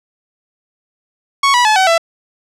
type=tone with pitch steps; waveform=sawtooth; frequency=1108.7 / 976.4 / 859.9 / 757.3 / 666.9 Hz; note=C#6 / B5 / A5 / F#5 / E5; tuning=0 / -20 / -40 / +40 / +20 cents; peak=-5 dBFS; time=1.43-1.98 s; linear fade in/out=5 ms; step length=110 ms; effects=low-pass 7000 Hz 12 dB/octave